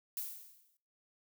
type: noise with exponential decay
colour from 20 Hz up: violet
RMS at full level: -37 dBFS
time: 0.17-0.77 s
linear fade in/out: 0 ms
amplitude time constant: 130 ms
effects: noise-tail reverb RT60 0.4 s tail -19 dB re dry